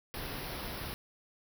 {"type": "band-stop noise", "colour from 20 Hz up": "pink", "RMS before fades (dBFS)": -40, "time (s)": [0.14, 0.94], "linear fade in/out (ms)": 0, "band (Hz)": [5600, 10000], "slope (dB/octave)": 96, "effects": []}